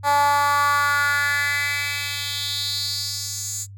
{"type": "tone with high-pass filter sweep", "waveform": "10% pulse", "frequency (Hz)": 287.4, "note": "D4", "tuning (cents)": -37, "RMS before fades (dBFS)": -22, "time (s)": [0.03, 3.67], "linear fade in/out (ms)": 50, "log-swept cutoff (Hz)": [770, 7200], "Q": 3.9, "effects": ["noise-tail reverb RT60 0.1 s tail -22 dB re dry", "added 99 Hz sine -37 dBFS peak until 3.77 s"]}